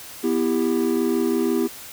triangle chord, E minor, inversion second, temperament just, 247.2 / 329.6 / 395.6 Hz, B3 / E4 / G4, +2 / 0 / +16 cents, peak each -21 dBFS, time 0.23-1.68 s, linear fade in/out 20 ms, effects white hiss -39 dBFS RMS until 1.92 s

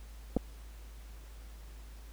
clicks, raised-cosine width 2 ms, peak -15 / -19 dBFS, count 2, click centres 0.366 / 0.37 s, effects added 53 Hz sine -46 dBFS peak until 2.12 s + pink hiss -59 dBFS RMS until 2.12 s

